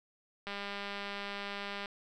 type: click train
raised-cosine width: 0.3 ms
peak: -24 dBFS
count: 280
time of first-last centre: 0.47-1.858 s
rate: 201 Hz
effects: none